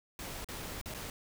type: noise with dropouts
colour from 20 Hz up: pink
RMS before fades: -42 dBFS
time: 0.19-1.1 s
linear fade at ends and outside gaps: 1 ms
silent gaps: 0.445-0.487 / 0.814-0.858 / 0.94-0.946 s
effects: none